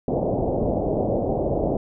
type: low-pass noise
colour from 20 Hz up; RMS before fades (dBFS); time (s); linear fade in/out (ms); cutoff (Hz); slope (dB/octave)
white; -23; 0.08-1.77; 2; 710; 48
effects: none